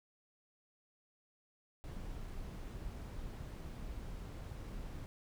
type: noise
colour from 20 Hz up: brown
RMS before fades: -45 dBFS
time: 1.84-5.06 s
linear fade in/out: 0 ms
effects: none